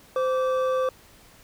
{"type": "tone pair together", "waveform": "triangle", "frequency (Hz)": [517, 1161.3], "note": ["C5", "D6"], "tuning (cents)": [-21, -20], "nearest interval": "octave + major second", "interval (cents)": 1401, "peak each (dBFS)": [-20, -27], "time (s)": [0.16, 0.89], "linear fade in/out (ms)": 2, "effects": ["pink hiss -53 dBFS RMS until 1.43 s"]}